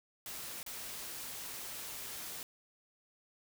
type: noise with dropouts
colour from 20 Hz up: white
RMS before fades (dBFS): -44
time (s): 0.26-2.43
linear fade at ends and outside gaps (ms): 1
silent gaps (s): 0.63-0.663
effects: none

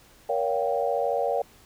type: chord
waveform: sine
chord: G half-diminished seventh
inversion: first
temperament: just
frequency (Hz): 470.4 / 564.5 / 705.6 / 784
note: Bb4 / Db5 / F5 / G5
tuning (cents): +16 / +31 / +18 / 0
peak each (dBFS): -28 / -27 / -29 / -30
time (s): 0.29-1.42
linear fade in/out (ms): 5
effects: pink hiss -55 dBFS RMS until 1.65 s

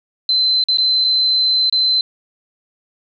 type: tone with dropouts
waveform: sine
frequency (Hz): 4067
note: C8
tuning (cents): -50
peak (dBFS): -12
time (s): 0.29-2.01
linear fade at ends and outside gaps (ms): 2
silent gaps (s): 0.639-0.685 / 0.773-0.783 / 1.044-1.047 / 1.698-1.725
effects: none

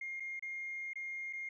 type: tone with dropouts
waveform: sine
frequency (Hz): 2127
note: C7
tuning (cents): +28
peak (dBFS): -38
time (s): 0.01-1.49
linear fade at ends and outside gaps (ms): 5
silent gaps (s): 0.199-0.203 / 0.395-0.424 / 0.934-0.956 / 1.328-1.332
effects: tanh soft clip ceiling -34 dBFS

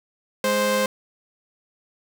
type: tone pair together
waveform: sawtooth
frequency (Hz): 207.7 / 523.4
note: G#3 / C5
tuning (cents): 0 / 0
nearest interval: octave + major third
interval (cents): 1600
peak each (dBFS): -22 / -16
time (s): 0.44-0.86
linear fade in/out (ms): 2
effects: none

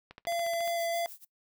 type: click train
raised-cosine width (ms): 0.3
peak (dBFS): -30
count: 9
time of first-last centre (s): 0.11-0.677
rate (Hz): 14.1
type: tone with vibrato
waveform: square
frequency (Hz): 679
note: F5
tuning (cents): -49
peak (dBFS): -30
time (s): 0.27-1.06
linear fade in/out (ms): 0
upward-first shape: square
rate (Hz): 3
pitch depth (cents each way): 8
type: noise with tremolo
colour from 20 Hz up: violet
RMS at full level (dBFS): -45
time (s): 0.64-1.25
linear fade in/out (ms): 10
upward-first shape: sine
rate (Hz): 6.8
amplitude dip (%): 95
effects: noise-tail reverb RT60 0.1 s tail -20 dB re dry

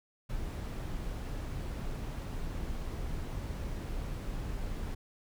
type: noise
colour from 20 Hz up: brown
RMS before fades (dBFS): -37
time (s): 0.29-4.95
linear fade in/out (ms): 10
effects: none

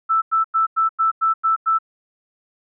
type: tone bursts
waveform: sine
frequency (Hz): 1321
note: E6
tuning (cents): +3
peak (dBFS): -14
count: 8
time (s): 0.09-1.788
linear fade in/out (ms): 20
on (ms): 130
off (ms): 94
effects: none

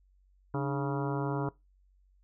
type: harmonic tone with a mistuned harmonic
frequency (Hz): 138.59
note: C#3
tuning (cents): 0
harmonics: 1 / 2 / 3 / 4 / 5 / 6 / 7 / 8 / 9 / 10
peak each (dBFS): -32 / -35 / -37 / -43 / -42 / -45 / -40 / -47 / -46 / -46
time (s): 0.54-1.49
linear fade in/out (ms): 2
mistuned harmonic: 2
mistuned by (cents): +110
effects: noise-tail reverb RT60 0.2 s tail -21 dB re dry + added 47 Hz sine -62 dBFS peak until 2.23 s

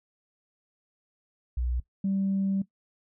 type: tone pair in turn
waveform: sine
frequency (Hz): 61.3 / 194.62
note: B1 / G3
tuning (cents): -12 / -12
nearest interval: octave + minor sixth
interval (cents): 2000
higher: second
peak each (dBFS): -25 / -23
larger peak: second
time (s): 1.57-1.8 / 2.04-2.62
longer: second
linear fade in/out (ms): 5
effects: noise-tail reverb RT60 0.1 s tail -17 dB re dry + tanh soft clip ceiling -20 dBFS

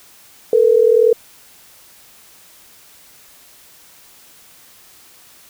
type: tone pair together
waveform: sine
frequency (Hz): 442.3 / 483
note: A4 / B4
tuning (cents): +9 / -39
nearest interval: major second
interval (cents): 152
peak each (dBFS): -11 / -12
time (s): 0.53-1.13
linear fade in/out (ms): 2
effects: white hiss -46 dBFS RMS until 5.49 s

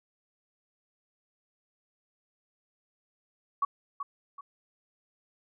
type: tone with echo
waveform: sine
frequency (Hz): 1125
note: C#6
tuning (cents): +25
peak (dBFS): -23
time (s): 3.62-3.65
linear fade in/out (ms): 5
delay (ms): 380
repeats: 2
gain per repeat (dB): -9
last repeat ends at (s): 4.41
effects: none

